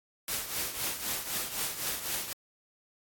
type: noise with tremolo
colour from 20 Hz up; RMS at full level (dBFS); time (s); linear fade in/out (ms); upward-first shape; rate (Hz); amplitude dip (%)
white; -31; 0.28-2.33; 2; triangle; 3.9; 70
effects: AAC 64 kbps